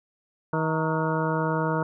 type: harmonic tone with a mistuned harmonic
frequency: 159.2 Hz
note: D#3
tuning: 40 cents sharp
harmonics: 1 / 2 / 3 / 4 / 6 / 7 / 8 / 9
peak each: -27 / -31 / -30 / -32 / -30 / -35 / -36 / -34 dBFS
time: 0.53-1.83 s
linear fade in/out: 2 ms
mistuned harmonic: 6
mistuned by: -56 cents
effects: none